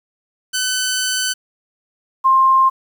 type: tone pair in turn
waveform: 10% pulse / sine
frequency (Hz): 1511 / 1058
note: F#6 / C6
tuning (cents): +36 / +19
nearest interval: tritone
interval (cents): 617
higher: first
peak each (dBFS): -9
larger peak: neither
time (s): 0.53-1.34 / 2.24-2.7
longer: first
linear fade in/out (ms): 20
effects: 8-bit